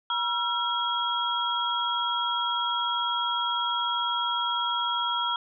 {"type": "tone cluster", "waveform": "sine", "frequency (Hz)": [959, 1355, 3293], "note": ["A#5", "E6", "G#7"], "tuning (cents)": [49, 47, -15], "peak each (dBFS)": -29, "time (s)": [0.1, 5.36], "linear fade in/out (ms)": 2, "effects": []}